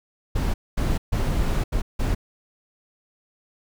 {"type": "noise bursts at uneven times", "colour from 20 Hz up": "brown", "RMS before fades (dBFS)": -22, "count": 5, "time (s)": [[0.35, 0.54], [0.77, 0.98], [1.12, 1.64], [1.72, 1.82], [1.99, 2.15]], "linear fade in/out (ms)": 10, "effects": []}